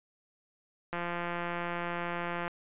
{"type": "click train", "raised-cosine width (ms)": 0.5, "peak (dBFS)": -20, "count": 269, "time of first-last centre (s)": [0.93, 2.479], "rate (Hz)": 173, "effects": ["resampled to 8000 Hz"]}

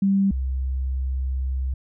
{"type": "tone pair in turn", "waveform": "sine", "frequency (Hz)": [196, 65.41], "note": ["G3", "C2"], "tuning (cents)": [0, 0], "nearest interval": "octave + perfect fifth", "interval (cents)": 1900, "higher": "first", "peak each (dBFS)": [-16, -22], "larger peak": "first", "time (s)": [[0.02, 0.31], [0.31, 1.74]], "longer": "second", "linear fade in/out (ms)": 5, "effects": []}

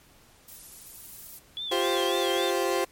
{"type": "noise", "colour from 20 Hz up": "violet", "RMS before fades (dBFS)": -42, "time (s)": [0.48, 1.39], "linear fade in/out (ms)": 5}
{"type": "tone with vibrato", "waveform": "sine", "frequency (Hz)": 3372, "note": "G#7", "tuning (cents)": 26, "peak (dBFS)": -31, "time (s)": [1.57, 2.5], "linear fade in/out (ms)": 0, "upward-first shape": "sine", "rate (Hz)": 3.7, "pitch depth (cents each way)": 110}
{"type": "chord", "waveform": "30% pulse", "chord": "F suspended second", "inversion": "none", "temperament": "equal", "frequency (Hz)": [349.2, 392, 523.3], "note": ["F4", "G4", "C5"], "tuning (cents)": [0, 0, 0], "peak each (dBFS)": -26, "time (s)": [1.71, 2.85], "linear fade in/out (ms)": 10}
{"effects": ["pink hiss -57 dBFS RMS until 2.91 s", "MP3 64 kbps"]}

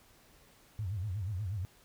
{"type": "tone with vibrato", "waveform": "sine", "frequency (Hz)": 98.3, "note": "G2", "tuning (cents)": 5, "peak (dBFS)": -33, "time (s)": [0.79, 1.65], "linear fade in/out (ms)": 0, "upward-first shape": "sine", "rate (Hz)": 8.3, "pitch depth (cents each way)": 200, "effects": ["pink hiss -62 dBFS RMS until 1.84 s"]}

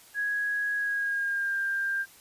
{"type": "tone with pitch glide", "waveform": "sine", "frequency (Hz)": [1661.2, 1592.6], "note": ["G#6", "G6"], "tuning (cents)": [0, 27], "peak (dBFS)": -26, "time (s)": [0.14, 2.06], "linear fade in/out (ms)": 50, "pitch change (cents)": -73, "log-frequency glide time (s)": [0.76, 1.58], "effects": ["white hiss -54 dBFS RMS until 2.2 s", "resampled to 32000 Hz"]}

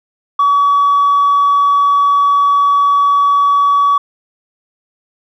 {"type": "tone with tanh clipping", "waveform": "triangle", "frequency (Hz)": 1136, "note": "C#6", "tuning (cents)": 42, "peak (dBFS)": -8, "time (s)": [0.39, 3.98], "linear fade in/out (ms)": 5, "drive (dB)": 5, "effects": []}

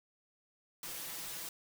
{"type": "noise with comb filter", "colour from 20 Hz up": "white", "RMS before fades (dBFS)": -43, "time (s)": [0.83, 1.49], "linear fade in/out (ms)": 2, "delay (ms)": 6, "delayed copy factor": 1, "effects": []}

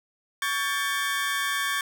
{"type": "tone cluster", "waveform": "30% pulse", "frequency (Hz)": [1124, 1600, 1760], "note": ["C#6", "G6", "A6"], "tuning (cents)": [24, 35, 0], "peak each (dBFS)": -27, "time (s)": [0.42, 1.81], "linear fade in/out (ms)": 2, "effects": []}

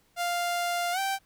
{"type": "tone with pitch glide", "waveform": "sawtooth", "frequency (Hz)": [698.5, 779.5], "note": ["F5", "G5"], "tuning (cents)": [0, -10], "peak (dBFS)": -23, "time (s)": [0.16, 1.19], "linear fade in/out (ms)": 50, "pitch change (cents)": 190, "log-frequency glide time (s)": [0.92, 0.99], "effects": ["pink hiss -66 dBFS RMS until 1.25 s"]}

